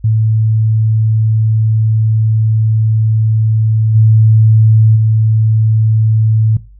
sine tone with level steps, 110 Hz, A2, in tune, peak -8 / -4 / -7 dBFS, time 0.04-6.57 s, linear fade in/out 5 ms, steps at 3.94 / 4.95 s, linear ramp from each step 20 ms, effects noise-tail reverb RT60 0.3 s tail -17 dB re dry + added 50 Hz sine -36 dBFS peak until 6.79 s

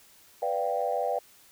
sine chord, G dominant seventh, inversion first, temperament equal, 493.9 / 587.3 / 698.5 / 784 Hz, B4 / D5 / F5 / G5, 0 / 0 / 0 / 0 cents, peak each -31 dBFS, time 0.42-1.19 s, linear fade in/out 5 ms, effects tanh soft clip ceiling -15 dBFS + white hiss -57 dBFS RMS until 1.51 s

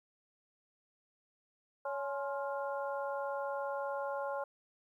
harmonic tone with a mistuned harmonic, 279.7 Hz, C#4, 16 cents sharp, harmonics 2 / 3 / 4 / 5, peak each -37 / -41 / -43 / -45 dBFS, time 1.85-4.44 s, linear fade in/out 5 ms, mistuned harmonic 4, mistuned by -96 cents, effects 12-bit

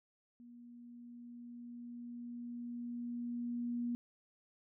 sine tone with level ramp, 239.6 Hz, A#3, 48 cents sharp, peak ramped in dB -53 to -34 dBFS, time 0.4-3.95 s, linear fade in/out 0 ms, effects none

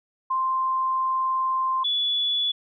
sine tone pair in turn, 1046.5 / 3426 Hz, C6 / A7, 0 / -47 cents, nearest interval octave + major sixth, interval 2053 cents, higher second, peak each -21 / -21 dBFS, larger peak neither, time 0.3-1.84 / 1.84-2.52 s, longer first, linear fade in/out 10 ms, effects none

